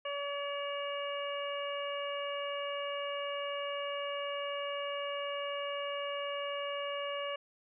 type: harmonic tone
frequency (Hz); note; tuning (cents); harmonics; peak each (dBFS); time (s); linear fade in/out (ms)
569; C#5; +45; 1 / 2 / 3 / 4 / 5; -37 / -41 / -47 / -46 / -42; 0.05-7.36; 5
effects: none